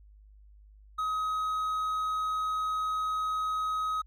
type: tone with hard clipping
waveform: triangle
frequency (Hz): 1266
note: D#6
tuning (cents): +30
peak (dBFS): -29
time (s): 0.98-4.02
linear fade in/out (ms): 10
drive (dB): 6
effects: added 51 Hz sine -52 dBFS peak until 4.06 s